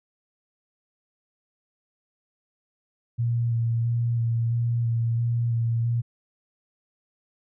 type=tone with vibrato; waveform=sine; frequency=116.9 Hz; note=A#2; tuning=5 cents sharp; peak=-21 dBFS; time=3.18-6.02 s; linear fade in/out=20 ms; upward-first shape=square; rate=1.5 Hz; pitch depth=16 cents each way; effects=none